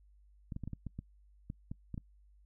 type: clicks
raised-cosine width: 5 ms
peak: -28 dBFS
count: 11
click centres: 0.522 / 0.564 / 0.637 / 0.676 / 0.733 / 0.867 / 0.99 / 1.501 / 1.715 / 1.943 / 1.978 s
effects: noise-tail reverb RT60 0.1 s tail -25 dB re dry + added 50 Hz sine -60 dBFS peak until 2.45 s